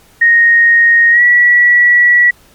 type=tone with pitch glide; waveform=sine; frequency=1864.7 to 1939.4 Hz; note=A#6 to B6; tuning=0 to -32 cents; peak=-4 dBFS; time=0.21-2.31 s; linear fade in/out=10 ms; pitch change=+68 cents; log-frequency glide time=1.11-1.22 s; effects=pink hiss -46 dBFS RMS until 2.54 s + MP3 96 kbps